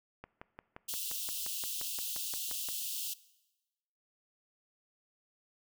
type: click train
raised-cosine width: 0.5 ms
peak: -30 dBFS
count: 15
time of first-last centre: 0.24-2.688 s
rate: 5.72 Hz
type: high-pass noise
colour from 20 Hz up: white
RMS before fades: -38 dBFS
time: 0.88-3.14 s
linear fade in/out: 10 ms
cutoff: 2700 Hz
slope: 96 dB/octave
effects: noise-tail reverb RT60 1.0 s tail -19 dB re dry